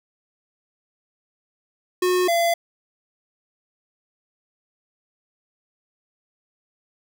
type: tone pair in turn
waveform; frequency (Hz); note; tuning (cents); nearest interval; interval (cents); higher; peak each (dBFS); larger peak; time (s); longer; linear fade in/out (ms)
square; 363.3 / 680.5; F#4 / F5; -32 / -45; major seventh; 1087; second; -18; neither; 2.02-2.28 / 2.28-2.54; neither; 5
effects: none